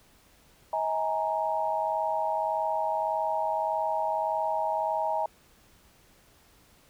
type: chord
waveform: sine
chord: D# suspended fourth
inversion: none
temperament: equal with one note detuned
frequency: 637.2 / 830.6 / 932.3 Hz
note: D#5 / G#5 / A#5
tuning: +41 / 0 / 0 cents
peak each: -30 / -30 / -30 dBFS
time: 0.73-5.26 s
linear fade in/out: 2 ms
effects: pink hiss -60 dBFS RMS until 6.89 s